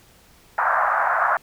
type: band-pass noise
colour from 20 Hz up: white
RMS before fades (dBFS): -20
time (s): 0.58-1.37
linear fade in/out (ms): 2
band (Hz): 650 to 1600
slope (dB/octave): 48
effects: pink hiss -53 dBFS RMS until 1.42 s